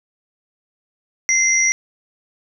sine tone pair together, 2079 / 5808 Hz, C7 / F#8, -12 / -33 cents, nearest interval octave + tritone, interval 1779 cents, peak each -16 dBFS, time 1.29-1.72 s, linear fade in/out 0 ms, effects none

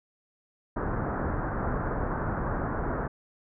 pink low-pass noise, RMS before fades -30 dBFS, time 0.76-3.08 s, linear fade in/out 10 ms, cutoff 1600 Hz, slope 48 dB/octave, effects none

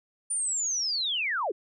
sine linear sweep, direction down, 9370 to 314.8 Hz, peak -26 dBFS, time 0.3-1.52 s, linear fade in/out 10 ms, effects none

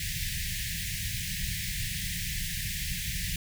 pink band-stop noise, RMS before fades -33 dBFS, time 0-3.36 s, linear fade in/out 2 ms, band 190 to 1700 Hz, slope 96 dB/octave, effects none

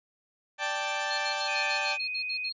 15% pulse chord, D suspended fourth, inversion none, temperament equal, 587.3 / 784 / 880 Hz, D5 / G5 / A5, 0 / 0 / 0 cents, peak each -28 / -26 / -27 dBFS, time 0.58-1.98 s, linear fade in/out 50 ms
sine tone bursts, 4270 Hz, C8, 34 cents sharp, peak -32 dBFS, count 10, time 1.1-2.526 s, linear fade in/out 10 ms, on 85 ms, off 64 ms
sine tone, 2500 Hz, D#7, 8 cents sharp, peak -31 dBFS, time 1.47-2.5 s, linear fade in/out 20 ms
effects resampled to 16000 Hz

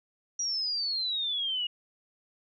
sine exponential sweep, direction down, 5800 to 2859 Hz, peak -28 dBFS, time 0.39-1.67 s, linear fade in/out 5 ms, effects none

